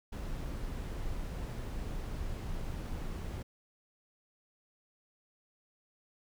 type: noise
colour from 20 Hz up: brown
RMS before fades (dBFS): -38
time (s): 0.12-3.43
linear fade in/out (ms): 10
effects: none